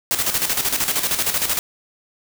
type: noise with tremolo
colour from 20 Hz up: white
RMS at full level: -19 dBFS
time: 0.11-1.59 s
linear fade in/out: 0 ms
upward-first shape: square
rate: 13 Hz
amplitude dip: 60%
effects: none